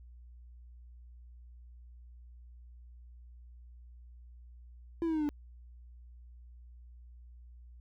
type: linear sweep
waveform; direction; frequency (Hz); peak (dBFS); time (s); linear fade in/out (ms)
triangle; down; 338.8 to 288.6; -27; 5.02-5.29; 0
effects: added 60 Hz sine -50 dBFS peak until 7.8 s